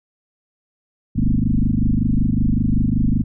sine tone with frequency modulation, 124.8 Hz, B2, 19 cents sharp, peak -14 dBFS, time 1.15-3.24 s, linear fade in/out 20 ms, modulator 25.3 Hz, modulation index 5.3, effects none

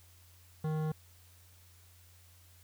triangle tone with hard clipping, 155.56 Hz, D#3, in tune, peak -33 dBFS, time 0.64-0.92 s, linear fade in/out 5 ms, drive 18 dB, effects added 88 Hz sine -59 dBFS peak until 2.63 s + white hiss -63 dBFS RMS until 2.63 s

